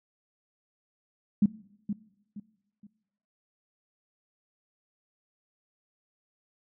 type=tone with echo; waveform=sine; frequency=206.5 Hz; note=G#3; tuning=10 cents flat; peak=-17 dBFS; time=1.42-1.46 s; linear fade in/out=5 ms; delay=470 ms; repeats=3; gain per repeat=-10 dB; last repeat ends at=2.87 s; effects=noise-tail reverb RT60 0.9 s tail -21 dB re dry

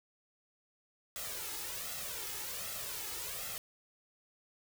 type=noise with flanger; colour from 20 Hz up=white; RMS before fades=-41 dBFS; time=1.16-3.58 s; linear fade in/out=0 ms; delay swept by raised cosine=1.5 to 2.37 ms; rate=1.3 Hz; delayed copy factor=+0.7; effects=none

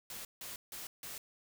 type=noise bursts; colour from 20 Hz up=white; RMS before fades=-45 dBFS; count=4; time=0.1-1.18 s; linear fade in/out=2 ms; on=150 ms; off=160 ms; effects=none

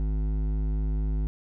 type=tone with hard clipping; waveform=sine; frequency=52.1 Hz; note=G#1; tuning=6 cents sharp; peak=-26 dBFS; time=0-1.27 s; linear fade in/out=0 ms; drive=11 dB; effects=none

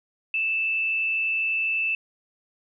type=tone with frequency modulation; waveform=sine; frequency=2644 Hz; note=E7; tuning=5 cents sharp; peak=-22 dBFS; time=0.34-1.95 s; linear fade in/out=2 ms; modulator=120 Hz; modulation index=0.32; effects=none

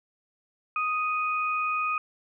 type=tone pair together; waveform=sine; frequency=1246.6 / 2489 Hz; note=D#6 / D#7; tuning=+3 / 0 cents; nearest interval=octave; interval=1197 cents; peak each=-26 / -30 dBFS; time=0.76-1.98 s; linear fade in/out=2 ms; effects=none

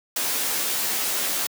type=noise with comb filter; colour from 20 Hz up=white; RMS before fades=-25 dBFS; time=0.16-1.47 s; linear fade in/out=5 ms; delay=14 ms; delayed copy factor=+0.95; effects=high-pass 200 Hz 12 dB/octave

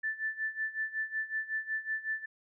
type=tone with tremolo; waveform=sine; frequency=1760 Hz; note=A6; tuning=in tune; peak=-29 dBFS; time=0.03-2.26 s; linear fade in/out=10 ms; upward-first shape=sine; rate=5.4 Hz; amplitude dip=85%; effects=none

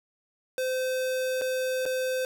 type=tone with dropouts; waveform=square; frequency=515 Hz; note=C5; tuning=28 cents flat; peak=-27 dBFS; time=0.58-2.25 s; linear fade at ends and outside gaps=1 ms; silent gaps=1.413-1.418 / 1.855-1.861 s; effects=9-bit

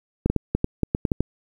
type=clicks; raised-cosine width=3 ms; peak=-7 dBFS; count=10; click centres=0.26 / 0.3 / 0.363 / 0.55 / 0.644 / 0.833 / 0.949 / 1.052 / 1.118 / 1.206 s; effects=8-bit

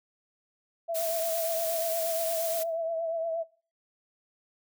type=tone with vibrato; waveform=sine; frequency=659.3 Hz; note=E5; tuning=in tune; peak=-28 dBFS; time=0.88-3.44 s; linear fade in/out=20 ms; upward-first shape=triangle; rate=8.5 Hz; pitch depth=47 cents each way
type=noise; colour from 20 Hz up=blue; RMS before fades=-34 dBFS; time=0.94-2.64 s; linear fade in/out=20 ms
effects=noise-tail reverb RT60 0.4 s tail -23 dB re dry

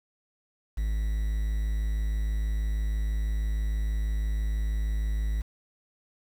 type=tone with quantisation; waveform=triangle; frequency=53.1 Hz; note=G#1; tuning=39 cents sharp; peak=-23 dBFS; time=0.77-5.42 s; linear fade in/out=10 ms; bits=8; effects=none

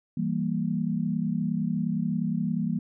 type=chord; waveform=sine; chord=E diminished; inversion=none; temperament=equal; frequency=164.81 / 196 / 233.1 Hz; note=E3 / G3 / Bb3; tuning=0 / 0 / 0 cents; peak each=-29 dBFS; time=0.17-2.79 s; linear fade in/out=5 ms; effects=none

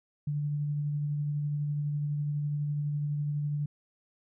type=tone with tremolo; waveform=sine; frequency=146.83 Hz; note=D3; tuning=in tune; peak=-27 dBFS; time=0.27-3.66 s; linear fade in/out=5 ms; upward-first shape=triangle; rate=12 Hz; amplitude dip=25%; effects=none

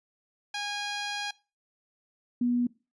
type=tone pair in turn; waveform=10% pulse / sine; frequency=820 / 243.1 Hz; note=G#5 / B3; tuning=-22 / -27 cents; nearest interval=octave + major sixth; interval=2105 cents; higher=first; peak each=-23 dBFS; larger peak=neither; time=0.54-1.31 / 2.41-2.67 s; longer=first; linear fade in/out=5 ms; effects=noise-tail reverb RT60 0.3 s tail -21 dB re dry + resampled to 22050 Hz

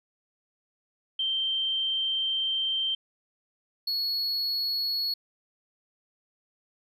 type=tone pair in turn; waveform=sine / triangle; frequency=3136 / 4361 Hz; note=G7 / C#8; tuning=0 / -29 cents; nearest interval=tritone; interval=571 cents; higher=second; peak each=-25 dBFS; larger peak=neither; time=1.19-2.95 / 3.87-5.14 s; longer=first; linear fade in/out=5 ms; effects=none

